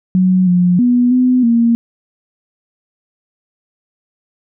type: tone with pitch steps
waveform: sine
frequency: 184.9 / 178.2 / 244.8 / 252.4 / 233.1 Hz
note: F#3 / F3 / B3 / B3 / A#3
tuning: -1 / +35 / -15 / +38 / 0 cents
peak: -8 dBFS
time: 0.15-1.75 s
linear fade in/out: 0 ms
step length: 320 ms
effects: none